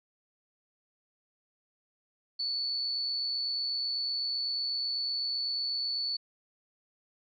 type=tone with amplitude modulation; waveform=sine; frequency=4455 Hz; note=C#8; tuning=8 cents sharp; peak=-28 dBFS; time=2.39-6.17 s; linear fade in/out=10 ms; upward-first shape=sine; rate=128 Hz; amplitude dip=35%; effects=none